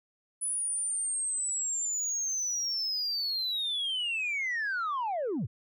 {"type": "linear sweep", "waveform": "sine", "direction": "down", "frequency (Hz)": [10000, 80.6], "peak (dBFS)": -27, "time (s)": [0.41, 5.47], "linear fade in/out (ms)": 20, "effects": ["tanh soft clip ceiling -27 dBFS"]}